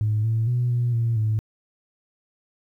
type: tone with pitch steps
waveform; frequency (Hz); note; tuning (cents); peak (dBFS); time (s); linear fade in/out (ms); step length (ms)
sine; 107.1 / 112.4 / 122.4 / 120.7 / 115.9 / 108.7; A2 / A2 / B2 / B2 / A#2 / A2; -46 / +37 / -15 / -39 / -10 / -21; -18; 0.01-1.39; 0; 230
effects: tanh soft clip ceiling -15 dBFS + 10-bit